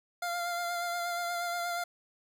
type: tone with vibrato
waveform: 25% pulse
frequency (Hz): 696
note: F5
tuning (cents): -6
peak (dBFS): -28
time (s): 0.22-1.84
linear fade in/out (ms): 5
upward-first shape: sine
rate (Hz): 8.4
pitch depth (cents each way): 21
effects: none